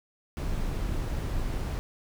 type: noise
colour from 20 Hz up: brown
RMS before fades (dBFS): -30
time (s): 0.37-1.79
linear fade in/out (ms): 0
effects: none